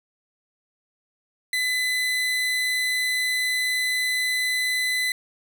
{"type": "tone", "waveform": "30% pulse", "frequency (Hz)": 2009, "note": "B6", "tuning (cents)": 29, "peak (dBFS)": -19, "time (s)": [1.53, 5.12], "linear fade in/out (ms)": 2, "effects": []}